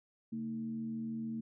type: tone with frequency modulation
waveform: sine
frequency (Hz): 225.7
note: A3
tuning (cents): +44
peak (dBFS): -36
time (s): 0.32-1.41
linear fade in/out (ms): 10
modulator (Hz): 86.5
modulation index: 0.46
effects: none